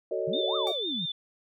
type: chord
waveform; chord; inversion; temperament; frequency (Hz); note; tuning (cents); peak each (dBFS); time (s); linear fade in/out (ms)
sine; D# half-diminished seventh; first; just; 373.4 / 448 / 560 / 622.3; F#4 / A4 / C#5 / D#5; +16 / +31 / +18 / 0; -33; 0.11-0.72; 5
type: exponential two-way sweep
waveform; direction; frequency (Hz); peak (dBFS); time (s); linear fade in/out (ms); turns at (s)
sine; up then down; 139.5 to 1300 to 152.5; -33; 0.27-1.06; 10; 0.56
type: tone with vibrato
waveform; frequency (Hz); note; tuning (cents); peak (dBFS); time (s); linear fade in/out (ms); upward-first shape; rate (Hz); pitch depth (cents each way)
sine; 3558; A7; +19; -30; 0.33-1.12; 5; triangle; 6; 45
type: tone with exponential decay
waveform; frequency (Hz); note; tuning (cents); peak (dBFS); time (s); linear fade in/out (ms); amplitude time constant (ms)
sawtooth; 1148; D6; -40; -32; 0.67-0.84; 0; 35
effects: none